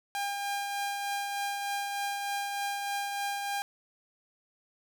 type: tone with tremolo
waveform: sawtooth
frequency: 804 Hz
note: G5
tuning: 44 cents sharp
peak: -26 dBFS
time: 0.15-3.62 s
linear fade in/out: 0 ms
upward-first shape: triangle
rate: 3.3 Hz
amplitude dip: 35%
effects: none